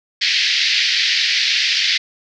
white band-pass noise, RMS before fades -17 dBFS, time 0.21-1.98 s, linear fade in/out 10 ms, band 1800 to 5100 Hz, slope 48 dB/octave, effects none

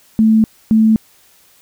sine tone pair in turn, 220 / 220 Hz, A3 / A3, 0 / 0 cents, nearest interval unison, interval 0 cents, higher neither, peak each -7 dBFS, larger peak neither, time 0.19-0.44 / 0.71-0.96 s, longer neither, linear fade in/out 0 ms, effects white hiss -50 dBFS RMS until 1.61 s

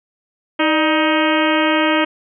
harmonic tone with a mistuned harmonic, 314.4 Hz, D#4, 18 cents sharp, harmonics 1 / 2 / 3 / 4 / 5 / 6 / 7 / 8 / 9 / 10, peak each -17 / -20 / -22 / -23 / -24 / -25 / -25 / -26 / -27 / -27 dBFS, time 0.59-2.05 s, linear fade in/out 10 ms, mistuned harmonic 2, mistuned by -70 cents, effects none

